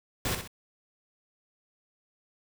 pink noise with echo, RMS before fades -30 dBFS, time 0.25-0.35 s, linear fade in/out 2 ms, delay 63 ms, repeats 2, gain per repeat -7 dB, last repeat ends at 0.476 s, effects none

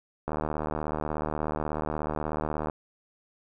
click train, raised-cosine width 1 ms, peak -16 dBFS, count 186, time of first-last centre 0.28-2.698 s, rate 76.5 Hz, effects none

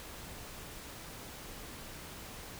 silence, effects pink hiss -47 dBFS RMS until 2.59 s

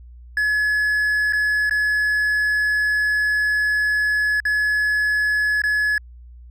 triangle tone with dropouts, 1700 Hz, G#6, 40 cents sharp, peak -15 dBFS, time 0.37-5.98 s, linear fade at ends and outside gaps 2 ms, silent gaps 1.325-1.332 / 1.696-1.709 / 4.402-4.452 / 5.619-5.637 s, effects added 60 Hz sine -39 dBFS peak until 6.5 s

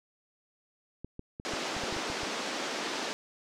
clicks, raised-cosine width 3 ms, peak -27 dBFS, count 10, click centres 1.046 / 1.194 / 1.399 / 1.536 / 1.766 / 1.836 / 1.926 / 1.965 / 2.101 / 2.233 s
pink band-pass noise, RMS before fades -35 dBFS, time 1.45-3.13 s, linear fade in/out 0 ms, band 250 to 6500 Hz, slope 24 dB/octave
effects none

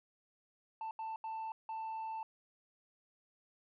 sine tone bursts at uneven times, 887 Hz, A5, 14 cents sharp, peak -36 dBFS, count 4, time 0.81-0.91 / 0.99-1.16 / 1.24-1.52 / 1.69-2.23 s, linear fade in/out 2 ms, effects tanh soft clip ceiling -38 dBFS

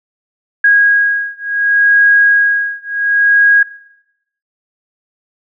sine beating tone pair, 1643 / 1643.69 Hz, G#6 / G#6, -19 / -18 cents, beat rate 0.69 Hz, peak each -11 dBFS, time 0.64-3.63 s, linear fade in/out 5 ms, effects noise-tail reverb RT60 0.8 s tail -18 dB re dry

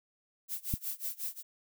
violet noise with tremolo, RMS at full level -35 dBFS, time 0.48-1.43 s, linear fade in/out 50 ms, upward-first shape sine, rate 5.5 Hz, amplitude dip 95%
click, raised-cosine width 5 ms, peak -19 dBFS, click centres 0.739 s
effects none

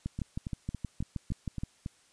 two click trains, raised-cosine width 5 ms, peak -21 / -23 dBFS, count 11 / 7, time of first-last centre 0.06-1.635 / 0.19-1.861 s, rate 6.35 / 3.59 Hz, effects white hiss -64 dBFS RMS until 2.12 s + resampled to 22050 Hz

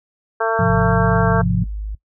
harmonic tone, 225.3 Hz, A3, 41 cents sharp, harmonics 2 / 3 / 4 / 5 / 6 / 7, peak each -20 / -22 / -23 / -24 / -25 / -25 dBFS, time 0.4-1.42 s, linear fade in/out 10 ms
sine chord, F minor, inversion first, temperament just, 104.77 / 130.96 / 174.61 Hz, Ab2 / C3 / F3, +16 / +2 / 0 cents, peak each -20 / -22 / -18 dBFS, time 0.59-1.64 s, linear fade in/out 5 ms
sine tone, 51.91 Hz, G#1, in tune, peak -23 dBFS, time 0.69-1.95 s, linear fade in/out 5 ms
effects noise-tail reverb RT60 0.1 s tail -19 dB re dry

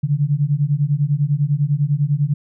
sine beating tone pair, 140 / 150 Hz, C#3 / D3, +18 / +37 cents, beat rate 10 Hz, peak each -18 dBFS, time 0.03-2.34 s, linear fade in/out 10 ms, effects none

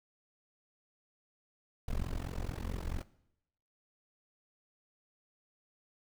brown noise with amplitude modulation, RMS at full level -33 dBFS, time 1.88-3.03 s, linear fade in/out 2 ms, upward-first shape sine, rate 44.4 Hz, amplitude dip 100%, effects noise-tail reverb RT60 0.8 s tail -19 dB re dry

